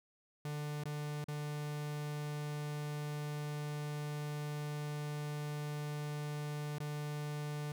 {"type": "tone with dropouts", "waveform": "45% pulse", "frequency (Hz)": 148.3, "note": "D3", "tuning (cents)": 17, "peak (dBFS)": -38, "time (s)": [0.45, 7.72], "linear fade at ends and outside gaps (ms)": 2, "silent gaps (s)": [[0.837, 0.855], [1.242, 1.283], [6.784, 6.802]], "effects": []}